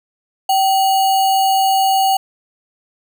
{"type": "tone with sample-and-hold", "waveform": "sine", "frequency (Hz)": 772, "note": "G5", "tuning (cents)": -27, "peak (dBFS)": -11, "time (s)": [0.49, 2.17], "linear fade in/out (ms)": 5, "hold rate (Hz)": 3675, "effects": []}